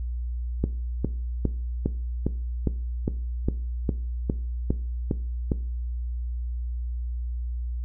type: click train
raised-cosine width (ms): 3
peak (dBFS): -10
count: 13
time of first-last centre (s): 0.64-5.518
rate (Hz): 2.46
effects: noise-tail reverb RT60 0.4 s tail -17 dB re dry + added 60 Hz sine -27 dBFS peak until 7.84 s